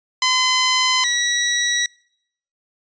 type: tone pair in turn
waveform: 10% pulse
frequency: 1022 / 1929.3 Hz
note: C6 / B6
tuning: -41 / -41 cents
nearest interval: major seventh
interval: 1100 cents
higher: second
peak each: -6 dBFS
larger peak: neither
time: 0.22-1.04 / 1.04-1.86 s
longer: neither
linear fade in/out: 2 ms
effects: noise-tail reverb RT60 0.7 s tail -25 dB re dry + resampled to 16000 Hz